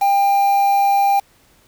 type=tone with quantisation; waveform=triangle; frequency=796 Hz; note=G5; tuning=26 cents sharp; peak=-10 dBFS; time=0.01-1.2 s; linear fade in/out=10 ms; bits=5; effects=pink hiss -54 dBFS RMS until 1.67 s